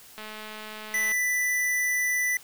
click train, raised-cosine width 0.3 ms, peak -24 dBFS, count 203, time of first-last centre 0.18-1.12 s, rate 215 Hz
square tone, 1986 Hz, B6, 9 cents sharp, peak -24 dBFS, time 0.94-2.37 s, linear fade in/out 2 ms
effects white hiss -50 dBFS RMS until 2.43 s

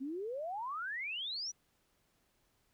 sine exponential sweep, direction up, 255 to 6020 Hz, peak -37 dBFS, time 0-1.52 s, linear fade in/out 20 ms, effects pink hiss -75 dBFS RMS until 2.73 s

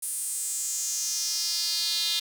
square tone with high-pass filter sweep, 189.4 Hz, F#3, 41 cents sharp, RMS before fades -29 dBFS, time 0.02-2.2 s, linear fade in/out 10 ms, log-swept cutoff 9700 to 3700 Hz, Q 4.2, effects 8-bit

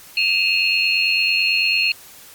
sine tone cluster, 2513 / 2602 / 2782 / 4298 Hz, D#7 / E7 / F7 / C8, +17 / -23 / -7 / +46 cents, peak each -21 dBFS, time 0.17-1.92 s, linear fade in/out 2 ms, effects white hiss -43 dBFS RMS until 2.34 s + Opus 48 kbps

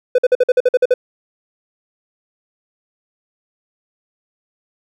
triangle tone bursts, 501 Hz, B4, 25 cents sharp, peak -6 dBFS, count 10, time 0.15-0.94 s, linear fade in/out 5 ms, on 34 ms, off 50 ms, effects none

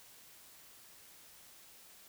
silence, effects white hiss -58 dBFS RMS until 2.08 s

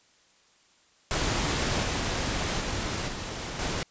pink noise with level steps, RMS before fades -27 / -29 / -31 / -35 / -30 dBFS, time 1.11-3.83 s, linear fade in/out 0 ms, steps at 1.83 / 2.6 / 3.08 / 3.59 s, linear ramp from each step 2 ms, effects white hiss -62 dBFS RMS until 3.9 s + resampled to 16000 Hz

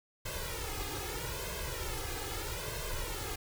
pink noise with flanger, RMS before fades -38 dBFS, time 0.25-3.36 s, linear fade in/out 10 ms, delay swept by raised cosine 1.9 to 2.44 ms, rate 0.79 Hz, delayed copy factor +0.95, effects none

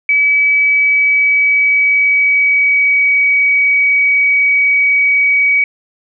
sine tone with pitch glide, 2287 to 2266 Hz, D7 to C#7, -47 to +37 cents, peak -8 dBFS, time 0.09-5.64 s, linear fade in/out 2 ms, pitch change -16 cents, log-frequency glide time 0.55-3.1 s, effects none

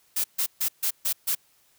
blue noise bursts, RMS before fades -25 dBFS, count 6, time 0.16-1.352 s, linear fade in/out 10 ms, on 82 ms, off 140 ms, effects white hiss -63 dBFS RMS until 1.78 s

